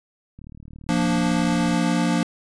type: click train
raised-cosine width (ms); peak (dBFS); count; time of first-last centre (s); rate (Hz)
5; -29; 52; 0.39-1.739; 37.8
type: chord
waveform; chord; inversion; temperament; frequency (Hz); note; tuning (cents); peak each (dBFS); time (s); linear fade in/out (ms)
square; Bb major; second; equal; 174.61 / 233.1 / 293.7; F3 / Bb3 / D4; 0 / 0 / 0; -23 / -24 / -25; 0.89-2.23; 0
effects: resampled to 22050 Hz